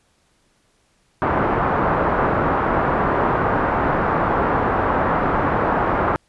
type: low-pass noise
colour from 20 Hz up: white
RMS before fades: -19 dBFS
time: 1.22-6.16 s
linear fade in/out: 0 ms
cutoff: 1300 Hz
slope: 24 dB/octave
effects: pink hiss -62 dBFS RMS until 6.28 s + resampled to 24000 Hz